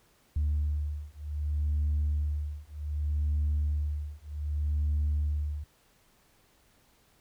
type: beating tone pair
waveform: sine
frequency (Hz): 74 / 74.65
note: D2 / D2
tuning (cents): +14 / +29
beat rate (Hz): 0.65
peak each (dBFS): -29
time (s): 0.36-5.64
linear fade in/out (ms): 5
effects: tanh soft clip ceiling -22 dBFS + pink hiss -65 dBFS RMS until 7.2 s